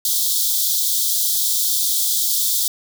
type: high-pass noise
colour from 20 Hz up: white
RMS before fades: -19 dBFS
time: 0.05-2.68 s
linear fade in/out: 2 ms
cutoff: 3300 Hz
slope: 96 dB/octave
effects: none